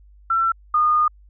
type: tone pair in turn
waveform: sine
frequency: 1346 / 1223.7 Hz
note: E6 / D#6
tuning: +36 / -29 cents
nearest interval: major second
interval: 165 cents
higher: first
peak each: -16 / -14 dBFS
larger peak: second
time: 0.3-0.52 / 0.74-1.08 s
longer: second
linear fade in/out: 5 ms
effects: added 50 Hz sine -46 dBFS peak until 1.29 s